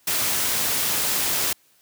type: noise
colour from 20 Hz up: white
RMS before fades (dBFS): -23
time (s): 0.07-1.53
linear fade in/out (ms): 5
effects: white hiss -60 dBFS RMS until 1.81 s + high-pass 60 Hz 12 dB/octave